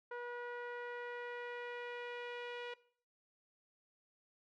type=tone with low-pass filter sweep; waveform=sawtooth; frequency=483.7 Hz; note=B4; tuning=36 cents flat; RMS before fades=-45 dBFS; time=0.11-2.74 s; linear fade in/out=5 ms; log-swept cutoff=1500 to 2800 Hz; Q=2; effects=noise-tail reverb RT60 0.5 s tail -19 dB re dry